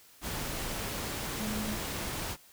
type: tone in noise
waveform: sine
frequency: 213.6 Hz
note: G#3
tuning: 49 cents sharp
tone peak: -34 dBFS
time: 1.38-1.78 s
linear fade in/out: 50 ms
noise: pink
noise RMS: -36 dBFS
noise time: 0.21-2.37 s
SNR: -1 dB
effects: white hiss -58 dBFS RMS until 2.52 s